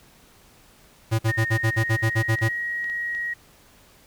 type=tone bursts; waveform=square; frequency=111.9 Hz; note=A2; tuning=30 cents sharp; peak=-19 dBFS; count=11; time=1.11-2.491 s; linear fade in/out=20 ms; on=81 ms; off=49 ms
type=tone with pitch glide; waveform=sine; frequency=1844 to 1895.8 Hz; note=A#6 to A#6; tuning=-19 to +29 cents; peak=-25 dBFS; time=1.28-3.34 s; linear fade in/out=10 ms; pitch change=+48 cents; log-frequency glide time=1.39-2.56 s
type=clicks; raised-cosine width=0.2 ms; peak=-27 dBFS; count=4; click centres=2.388 / 2.843 / 2.899 / 3.15 s
effects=pink hiss -54 dBFS RMS until 4.06 s